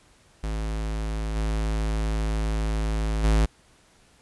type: tone with level steps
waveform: square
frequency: 53.7 Hz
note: A1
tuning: 41 cents flat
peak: -27 / -24 / -18 dBFS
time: 0.43-3.46 s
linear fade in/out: 10 ms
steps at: 1.35 / 3.23 s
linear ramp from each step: 20 ms
effects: pink hiss -58 dBFS RMS until 4.21 s + resampled to 24000 Hz